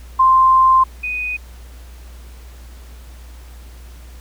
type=tone pair in turn; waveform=sine; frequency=1046.5 / 2489 Hz; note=C6 / D#7; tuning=0 / 0 cents; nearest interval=octave + minor third; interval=1500 cents; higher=second; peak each=-8 / -20 dBFS; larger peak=first; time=0.19-0.84 / 1.03-1.37 s; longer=first; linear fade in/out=10 ms; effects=added 60 Hz sine -35 dBFS peak until 4.2 s + pink hiss -47 dBFS RMS until 4.2 s